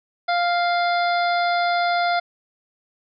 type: harmonic tone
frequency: 698.5 Hz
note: F5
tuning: in tune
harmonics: 1 / 2 / 3 / 5 / 6 / 7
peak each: -19 / -25 / -29 / -33 / -35 / -36 dBFS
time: 0.28-2.2 s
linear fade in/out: 10 ms
effects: none